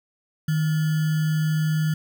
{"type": "tone with sample-and-hold", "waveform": "sine", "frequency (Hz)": 155.9, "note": "D#3", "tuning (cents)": 4, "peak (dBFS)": -19, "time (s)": [0.48, 1.94], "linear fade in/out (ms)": 5, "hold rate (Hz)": 1575, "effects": []}